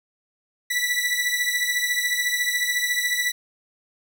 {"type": "beating tone pair", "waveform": "sawtooth", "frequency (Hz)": [1958, 1972], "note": ["B6", "B6"], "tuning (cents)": [-15, -3], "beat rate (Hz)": 14, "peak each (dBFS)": [-20, -22], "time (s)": [0.7, 3.32], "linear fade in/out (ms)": 10, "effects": []}